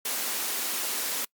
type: high-pass noise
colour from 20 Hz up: white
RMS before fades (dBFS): -30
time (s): 0.05-1.25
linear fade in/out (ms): 5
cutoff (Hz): 210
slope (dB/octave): 48
effects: noise-tail reverb RT60 0.1 s tail -25 dB re dry + Opus 48 kbps